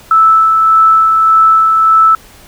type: tone with tremolo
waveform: sine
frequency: 1314 Hz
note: E6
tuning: 6 cents flat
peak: -3 dBFS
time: 0.11-2.15 s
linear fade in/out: 2 ms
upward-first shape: sine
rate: 1.7 Hz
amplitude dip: 30%
effects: pink hiss -39 dBFS RMS until 2.47 s